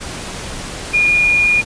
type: tone in noise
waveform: sine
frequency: 2431 Hz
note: D#7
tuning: 41 cents flat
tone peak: -10 dBFS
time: 0.93-1.62 s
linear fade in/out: 20 ms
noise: pink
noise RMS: -27 dBFS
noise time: 0-1.65 s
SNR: +14 dB
effects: resampled to 22050 Hz